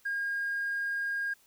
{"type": "tone with hard clipping", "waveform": "sine", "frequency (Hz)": 1622, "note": "G#6", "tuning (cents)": -41, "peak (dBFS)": -30, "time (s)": [0.05, 1.34], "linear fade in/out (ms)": 10, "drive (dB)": 1, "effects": ["white hiss -64 dBFS RMS until 1.46 s"]}